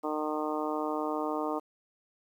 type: harmonic tone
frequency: 152.8 Hz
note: D#3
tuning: 31 cents flat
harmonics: 2 / 3 / 4 / 5 / 6 / 7 / 8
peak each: -34 / -36 / -37 / -38 / -39 / -39 / -40 dBFS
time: 0.03-1.6 s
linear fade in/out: 20 ms
effects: 10-bit